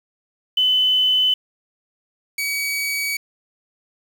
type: tone pair in turn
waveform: sine / sawtooth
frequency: 3021 / 2268 Hz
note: F#7 / C#7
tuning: +35 / +39 cents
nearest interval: perfect fourth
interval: 496 cents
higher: first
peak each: -14 / -18 dBFS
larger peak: first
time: 0.57-1.34 / 2.38-3.17 s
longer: second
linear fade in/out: 5 ms
effects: 7-bit